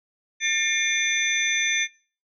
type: tone cluster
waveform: sine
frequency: 1792 / 2150 / 2384 / 3547 / 6110 Hz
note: A6 / C7 / D7 / A7 / G8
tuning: +31 / +47 / +25 / +13 / -45 cents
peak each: -27 dBFS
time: 0.4-1.88 s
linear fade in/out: 50 ms
effects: noise-tail reverb RT60 0.4 s tail -23 dB re dry